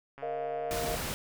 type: click train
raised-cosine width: 0.5 ms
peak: -32 dBFS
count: 76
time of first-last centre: 0.18-0.723 s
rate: 138 Hz
type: chord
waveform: sine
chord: Bb suspended fourth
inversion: none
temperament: equal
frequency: 466.2 / 622.3 / 698.5 Hz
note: Bb4 / Eb5 / F5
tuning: 0 / 0 / 0 cents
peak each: -36 / -38 / -35 dBFS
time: 0.22-0.96 s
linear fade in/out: 10 ms
type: noise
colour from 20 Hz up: pink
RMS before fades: -35 dBFS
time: 0.71-1.14 s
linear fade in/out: 0 ms
effects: none